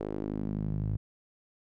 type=tone with band-pass filter sweep; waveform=sawtooth; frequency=51.91 Hz; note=G#1; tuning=in tune; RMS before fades=-33 dBFS; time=0-0.97 s; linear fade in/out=5 ms; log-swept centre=430 to 110 Hz; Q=2.1; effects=none